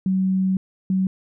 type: tone pair in turn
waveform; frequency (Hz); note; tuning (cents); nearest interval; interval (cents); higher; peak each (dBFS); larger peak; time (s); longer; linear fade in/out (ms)
sine; 188.8 / 188.8; F#3 / F#3; +35 / +35; unison; 0; neither; -17; neither; 0.06-0.57 / 0.9-1.07; first; 2
effects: none